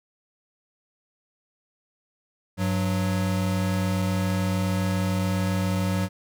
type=tone pair together; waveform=square; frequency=97.84 / 185 Hz; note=G2 / F#3; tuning=-3 / 0 cents; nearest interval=major seventh; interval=1103 cents; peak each=-26 dBFS; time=2.57-6.09 s; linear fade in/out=50 ms; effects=none